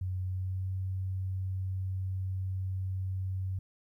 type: tone with pitch glide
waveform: sine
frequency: 92.5 to 94.28 Hz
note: F#2 to F#2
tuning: 0 to +33 cents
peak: -31 dBFS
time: 0.01-3.59 s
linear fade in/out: 5 ms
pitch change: +33 cents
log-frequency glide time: 0.23-0.7 s
effects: 12-bit